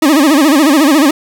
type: tone with vibrato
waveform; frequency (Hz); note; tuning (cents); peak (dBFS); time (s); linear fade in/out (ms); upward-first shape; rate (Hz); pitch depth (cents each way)
40% pulse; 293.7; D4; 0; -5; 0.02-1.11; 5; sine; 14; 170
effects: none